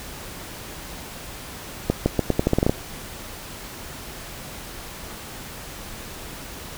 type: accelerating click train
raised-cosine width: 2 ms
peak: -4 dBFS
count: 11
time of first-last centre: 1.9-2.695 s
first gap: 160 ms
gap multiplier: 0.83
effects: pink hiss -37 dBFS RMS until 6.77 s